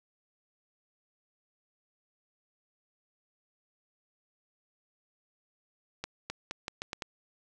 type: accelerating click train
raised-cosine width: 0.2 ms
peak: -18 dBFS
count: 7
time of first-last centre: 6.04-7.022 s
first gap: 260 ms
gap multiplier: 0.81
effects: none